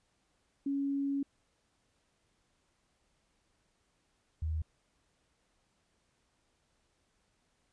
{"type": "tone pair in turn", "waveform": "sine", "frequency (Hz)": [278.5, 78.92], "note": ["C#4", "D#2"], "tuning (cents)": [8, 25], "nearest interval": "octave + minor seventh", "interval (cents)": 2183, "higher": "first", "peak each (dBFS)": [-30, -31], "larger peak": "first", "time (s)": [[0.66, 1.23], [4.42, 4.62]], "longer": "first", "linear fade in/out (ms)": 5, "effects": ["pink hiss -75 dBFS RMS until 7.72 s", "resampled to 22050 Hz"]}